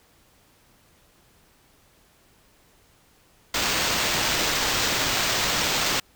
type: noise with sample-and-hold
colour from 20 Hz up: white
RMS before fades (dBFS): -24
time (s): 3.54-6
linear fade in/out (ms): 5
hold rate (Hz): 11025
effects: pink hiss -59 dBFS RMS until 6.15 s